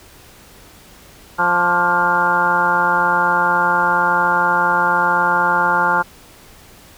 harmonic tone with a mistuned harmonic, 175.8 Hz, F3, 12 cents sharp, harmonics 1 / 2 / 3 / 4 / 5 / 6 / 7 / 8 / 9, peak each -29 / -29 / -26 / -28 / -17 / -22 / -24 / -17 / -29 dBFS, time 1.38-6.03 s, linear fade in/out 20 ms, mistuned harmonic 7, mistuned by -92 cents, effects pink hiss -44 dBFS RMS until 6.97 s

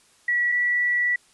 sine tone pair in turn, 1936 / 1950.6 Hz, B6 / B6, -35 / -22 cents, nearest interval unison, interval 13 cents, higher second, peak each -19 / -19 dBFS, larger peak neither, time 0.28-0.52 / 0.52-1.16 s, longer second, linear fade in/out 5 ms, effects white hiss -58 dBFS RMS until 1.33 s + resampled to 24000 Hz

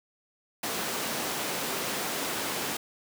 pink high-pass noise, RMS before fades -32 dBFS, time 0.63-2.77 s, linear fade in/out 5 ms, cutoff 250 Hz, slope 12 dB/octave, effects none

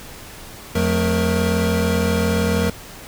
square tone cluster, 86.3 / 179.3 / 219.9 / 470.6 Hz, F2 / F3 / A3 / A#4, -20 / +46 / -1 / +16 cents, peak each -23 dBFS, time 0.75-2.7 s, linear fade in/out 5 ms, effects pink hiss -38 dBFS RMS until 3.07 s

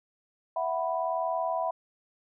sine chord, E suspended second, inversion none, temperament equal, 659.3 / 740 / 987.8 Hz, E5 / F#5 / B5, 0 / 0 / 0 cents, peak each -30 / -32 / -32 dBFS, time 0.56-1.71 s, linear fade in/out 5 ms, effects none

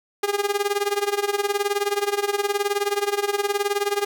sawtooth tone with tremolo, 406.5 Hz, G#4, 37 cents flat, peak -14 dBFS, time 0.23-4.05 s, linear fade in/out 5 ms, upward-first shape sine, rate 19 Hz, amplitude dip 85%, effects none

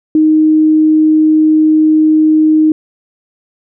sine tone, 311.1 Hz, D#4, in tune, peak -5 dBFS, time 0.15-2.72 s, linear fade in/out 2 ms, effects none

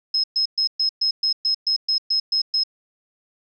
sine tone bursts, 5150 Hz, E8, 41 cents flat, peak -17 dBFS, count 12, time 0.14-2.636 s, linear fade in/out 5 ms, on 98 ms, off 120 ms, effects none

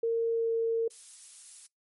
sine tone with pitch glide, 459.1 to 456.2 Hz, A#4 to A#4, -26 to -37 cents, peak -25 dBFS, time 0.03-0.88 s, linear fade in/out 5 ms, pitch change -11 cents, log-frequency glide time 0.33-0.49 s
violet noise, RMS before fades -44 dBFS, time 0.9-1.67 s, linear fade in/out 10 ms
effects noise-tail reverb RT60 0.2 s tail -26 dB re dry + MP3 48 kbps

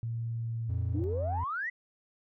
sine tone with pitch glide, 115.5 to 114.44 Hz, A#2 to A#2, -16 to -31 cents, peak -31 dBFS, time 0.03-1.04 s, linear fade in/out 0 ms, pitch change -15 cents, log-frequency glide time 0.34-0.6 s
triangle tone, 87.31 Hz, F2, in tune, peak -28 dBFS, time 0.69-1.44 s, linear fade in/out 5 ms
sine exponential sweep, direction up, 279.2 to 2035 Hz, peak -31 dBFS, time 0.94-1.7 s, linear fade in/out 10 ms
effects tanh soft clip ceiling -22 dBFS

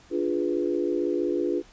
sine chord, D diminished seventh, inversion none, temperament equal, 293.7 / 349.2 / 415.3 / 493.9 Hz, D4 / F4 / Ab4 / Cb5, 0 / 0 / 0 / 0 cents, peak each -29 / -26 / -30 / -32 dBFS, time 0.1-1.63 s, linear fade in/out 50 ms, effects pink hiss -54 dBFS RMS until 1.72 s + resampled to 16000 Hz

